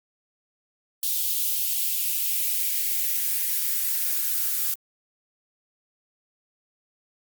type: noise with high-pass filter sweep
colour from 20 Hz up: violet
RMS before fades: -25 dBFS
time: 1.03-4.74 s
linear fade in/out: 2 ms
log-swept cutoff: 3400 to 1300 Hz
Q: 2.2
effects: Opus 32 kbps